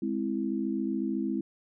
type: chord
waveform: sine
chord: Ab augmented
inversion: none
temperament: equal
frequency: 207.7 / 261.6 / 329.6 Hz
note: Ab3 / C4 / E4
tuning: 0 / 0 / 0 cents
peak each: -32 dBFS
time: 0.02-1.41 s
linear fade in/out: 5 ms
effects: none